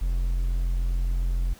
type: tone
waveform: triangle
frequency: 43.65 Hz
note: F1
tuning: in tune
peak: -20 dBFS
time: 0.01-1.54 s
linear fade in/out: 10 ms
effects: pink hiss -51 dBFS RMS until 1.59 s